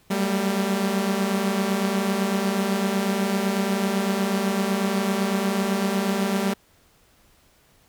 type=tone cluster; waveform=sawtooth; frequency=188.8 / 196.8 / 226.5 Hz; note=F#3 / G3 / A#3; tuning=+35 / +7 / -50 cents; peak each=-26 / -19 / -24 dBFS; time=0.1-6.54 s; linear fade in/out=10 ms; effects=pink hiss -59 dBFS RMS until 7.88 s